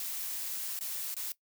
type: noise with dropouts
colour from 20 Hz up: blue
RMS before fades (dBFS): -37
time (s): 0-1.32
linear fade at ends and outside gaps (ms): 1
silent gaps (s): 0.79-0.809 / 1.142-1.166
effects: noise-tail reverb RT60 0.1 s tail -18 dB re dry